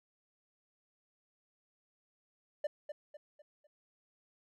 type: tone with echo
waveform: triangle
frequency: 594 Hz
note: D5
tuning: 20 cents sharp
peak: -29 dBFS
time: 2.64-2.67 s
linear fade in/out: 5 ms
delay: 250 ms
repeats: 4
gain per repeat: -8 dB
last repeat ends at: 3.67 s
effects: none